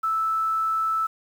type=tone; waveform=sine; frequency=1315 Hz; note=E6; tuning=5 cents flat; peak=-21 dBFS; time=0.03-1.07 s; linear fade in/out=10 ms; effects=8-bit